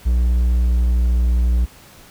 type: tone with pitch glide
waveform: triangle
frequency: 60.4 to 59.98 Hz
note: B1 to B1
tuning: -38 to -50 cents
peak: -11 dBFS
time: 0.05-1.66 s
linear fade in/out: 20 ms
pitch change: -12 cents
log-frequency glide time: 0.65-1.15 s
effects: pink hiss -45 dBFS RMS until 2.1 s